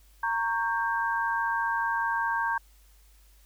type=tone cluster; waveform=sine; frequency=925 / 1110 / 1584 Hz; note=A#5 / C#6 / G6; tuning=-14 / +2 / +18 cents; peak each=-28 / -33 / -29 dBFS; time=0.23-2.58 s; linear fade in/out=5 ms; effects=added 50 Hz sine -55 dBFS peak until 3.45 s + white hiss -63 dBFS RMS until 3.45 s